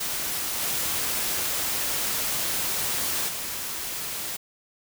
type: noise with level steps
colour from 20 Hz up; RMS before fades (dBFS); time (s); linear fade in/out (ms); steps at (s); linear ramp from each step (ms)
white; -29 / -27 / -32; 0-4.37; 10; 0.61 / 3.28; 10
effects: none